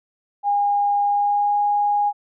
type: tone with pitch glide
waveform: sine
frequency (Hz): 814 to 822.5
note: G#5 to G#5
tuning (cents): -35 to -17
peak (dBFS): -16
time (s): 0.43-2.13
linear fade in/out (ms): 50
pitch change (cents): +18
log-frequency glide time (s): 1.03-1.58
effects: none